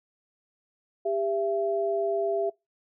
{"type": "tone pair together", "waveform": "sine", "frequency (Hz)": [398.4, 670], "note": ["G4", "E5"], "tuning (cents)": [28, 28], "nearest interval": "major sixth", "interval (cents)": 900, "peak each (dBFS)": -27, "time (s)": [1.05, 2.5], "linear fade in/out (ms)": 10, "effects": ["noise-tail reverb RT60 0.2 s tail -23 dB re dry"]}